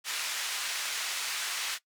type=band-pass noise; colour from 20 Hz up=pink; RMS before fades=-34 dBFS; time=0.04-1.79 s; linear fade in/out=50 ms; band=1700 to 9000 Hz; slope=12 dB/octave; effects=noise-tail reverb RT60 0.1 s tail -19 dB re dry